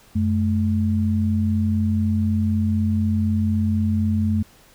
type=tone pair together; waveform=sine; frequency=91.98 / 216 Hz; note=F#2 / A3; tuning=-10 / -32 cents; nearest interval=octave + minor third; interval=1478 cents; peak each=-20 dBFS; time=0.15-4.43 s; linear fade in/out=10 ms; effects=pink hiss -52 dBFS RMS until 4.74 s